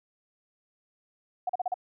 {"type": "tone bursts", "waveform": "sine", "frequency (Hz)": 730, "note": "F#5", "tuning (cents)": -24, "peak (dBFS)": -25, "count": 5, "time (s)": [1.47, 1.742], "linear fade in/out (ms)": 5, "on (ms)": 24, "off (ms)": 38, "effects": []}